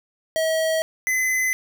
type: tone pair in turn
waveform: square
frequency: 641 / 2031 Hz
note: E5 / B6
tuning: -49 / +48 cents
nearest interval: octave + minor sixth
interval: 1997 cents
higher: second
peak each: -20 dBFS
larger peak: neither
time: 0.36-0.82 / 1.07-1.53 s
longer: neither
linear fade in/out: 0 ms
effects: none